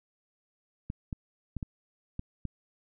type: clicks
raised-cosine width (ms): 5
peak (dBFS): -22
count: 6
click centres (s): 0.901 / 1.128 / 1.567 / 1.628 / 2.194 / 2.453
effects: none